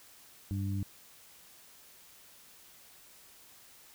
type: harmonic tone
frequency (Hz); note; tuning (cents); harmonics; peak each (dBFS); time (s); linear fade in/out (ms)
98.3; G2; +5; 1 / 2 / 3; -32 / -38 / -42; 0.51-0.83; 0
effects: white hiss -57 dBFS RMS until 3.94 s